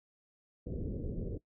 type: low-pass noise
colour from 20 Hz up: pink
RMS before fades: -38 dBFS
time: 0.66-1.38 s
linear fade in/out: 10 ms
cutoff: 500 Hz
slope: 48 dB/octave
effects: noise-tail reverb RT60 0.1 s tail -19 dB re dry